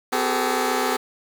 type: tone cluster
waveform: 15% pulse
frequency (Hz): 254.4 / 381.7 / 415.2 / 443.7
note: C4 / G4 / G#4 / A4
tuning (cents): -48 / -46 / 0 / +14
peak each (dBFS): -20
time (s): 0.12-0.97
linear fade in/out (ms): 10
effects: 7-bit